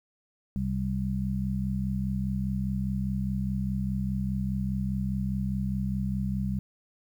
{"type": "harmonic tone", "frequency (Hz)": 64.9, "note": "C2", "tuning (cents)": -13, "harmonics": [1, 2, 3], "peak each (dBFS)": [-33, -32, -29], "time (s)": [0.56, 6.59], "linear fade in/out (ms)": 0, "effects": ["10-bit"]}